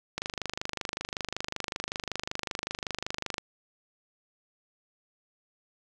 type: click train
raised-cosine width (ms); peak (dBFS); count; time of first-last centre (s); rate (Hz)
0.2; -14; 82; 0.18-3.382; 25.3
effects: none